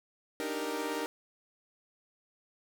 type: chord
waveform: sawtooth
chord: Eb major seventh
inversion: third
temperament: equal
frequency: 293.7 / 311.1 / 392 / 466.2 Hz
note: D4 / Eb4 / G4 / Bb4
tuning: 0 / 0 / 0 / 0 cents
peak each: -36 / -35 / -36 / -33 dBFS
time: 0.4-1.06 s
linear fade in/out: 0 ms
effects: none